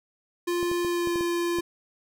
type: tone with pitch glide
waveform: square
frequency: 349 to 344.8 Hz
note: F4 to F4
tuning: -1 to -22 cents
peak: -25 dBFS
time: 0.47-1.61 s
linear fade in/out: 10 ms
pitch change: -21 cents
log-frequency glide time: 0.85-1.15 s
type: clicks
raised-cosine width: 2 ms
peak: -23 dBFS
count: 7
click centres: 0.629 / 0.715 / 0.848 / 1.073 / 1.158 / 1.209 / 1.586 s
effects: none